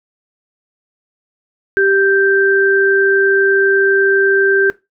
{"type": "tone pair together", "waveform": "sine", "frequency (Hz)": [392, 1568], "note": ["G4", "G6"], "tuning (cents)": [0, 0], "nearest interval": "2 octaves", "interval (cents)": 2400, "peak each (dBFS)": -12, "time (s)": [1.77, 4.7], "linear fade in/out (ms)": 0, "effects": ["noise-tail reverb RT60 0.2 s tail -18 dB re dry"]}